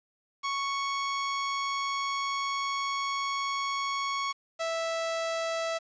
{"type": "tone pair in turn", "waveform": "sawtooth", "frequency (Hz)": [1108.7, 658], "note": ["C#6", "E5"], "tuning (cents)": [0, -3], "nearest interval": "major sixth", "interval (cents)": 903, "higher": "first", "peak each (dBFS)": -25, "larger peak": "neither", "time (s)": [[0.43, 4.33], [4.59, 5.79]], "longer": "first", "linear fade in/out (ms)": 20, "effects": ["resampled to 16000 Hz", "9-bit"]}